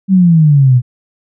sine exponential sweep, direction down, 196 to 120.1 Hz, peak -4 dBFS, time 0.08-0.82 s, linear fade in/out 50 ms, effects none

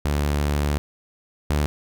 sawtooth tone pair in turn, 72.9 / 73.75 Hz, D2 / D2, -12 / +8 cents, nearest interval unison, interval 20 cents, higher second, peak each -16 / -15 dBFS, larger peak second, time 0.05-0.78 / 1.5-1.66 s, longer first, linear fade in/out 0 ms, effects none

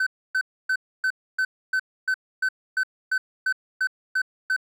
triangle tone bursts, 1524 Hz, G6, 49 cents flat, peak -18 dBFS, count 14, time 0-4.564 s, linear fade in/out 5 ms, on 66 ms, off 280 ms, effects none

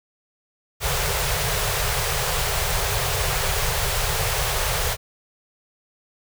pink band-stop noise, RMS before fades -23 dBFS, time 0.8-4.97 s, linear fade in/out 50 ms, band 160 to 390 Hz, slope 96 dB/octave, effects none

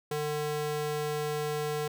square tone with high-pass filter, 150 Hz, D3, 37 cents sharp, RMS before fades -32 dBFS, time 0.11-1.88 s, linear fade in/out 5 ms, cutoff 300 Hz, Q 2.9, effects none

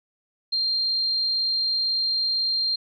sine tone, 4186 Hz, C8, in tune, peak -21 dBFS, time 0.52-2.76 s, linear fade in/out 10 ms, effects none

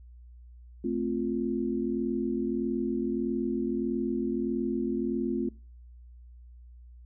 sine chord, F major, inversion first, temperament equal, 220 / 261.6 / 349.2 Hz, A3 / C4 / F4, 0 / 0 / 0 cents, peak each -32 / -31 / -31 dBFS, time 0.84-5.49 s, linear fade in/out 5 ms, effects noise-tail reverb RT60 0.4 s tail -25 dB re dry + added 60 Hz sine -47 dBFS peak until 7.05 s

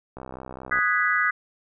click train, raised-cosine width 1 ms, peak -23 dBFS, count 41, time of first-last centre 0.17-0.788 s, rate 64.7 Hz
sine chord, G# minor seventh, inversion second, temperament equal, 1244.5 / 1480 / 1661.2 / 1975.5 Hz, D#6 / F#6 / G#6 / B6, 0 / 0 / 0 / 0 cents, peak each -25 dBFS, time 0.71-1.31 s, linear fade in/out 10 ms
effects none

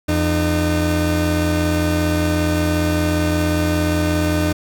30% pulse tone pair together, 85.2 / 303.6 Hz, F2 / D#4, -42 / -42 cents, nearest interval octave + minor seventh, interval 2200 cents, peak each -16 dBFS, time 0.08-4.53 s, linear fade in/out 10 ms, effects none

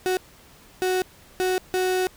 35% pulse tone bursts at uneven times, 370 Hz, F#4, in tune, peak -19 dBFS, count 4, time 0.06-0.17 / 0.82-1.02 / 1.4-1.58 / 1.74-2.07 s, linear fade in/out 0 ms, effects pink hiss -51 dBFS RMS until 2.16 s

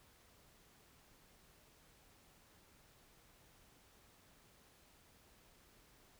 silence, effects pink hiss -67 dBFS RMS until 6.19 s

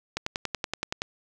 click train, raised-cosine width 0.2 ms, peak -11 dBFS, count 10, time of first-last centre 0.17-1.019 s, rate 10.6 Hz, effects none

